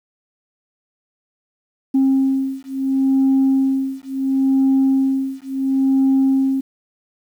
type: beating tone pair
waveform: sine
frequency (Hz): 267.7 / 268.42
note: C4 / C4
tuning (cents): +40 / +44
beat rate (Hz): 0.72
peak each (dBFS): -16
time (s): 1.94-6.61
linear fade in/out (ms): 10
effects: tanh soft clip ceiling -9 dBFS + 8-bit